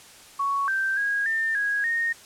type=tone with pitch steps; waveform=sine; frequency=1114 / 1565 / 1641 / 1801 / 1651 / 1849 Hz; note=C#6 / G6 / G#6 / A6 / G#6 / A#6; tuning=+8 / -3 / -21 / +40 / -11 / -15 cents; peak=-22 dBFS; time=0.39-2.13 s; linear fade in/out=10 ms; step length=290 ms; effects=white hiss -48 dBFS RMS until 2.25 s + low-pass 10000 Hz 12 dB/octave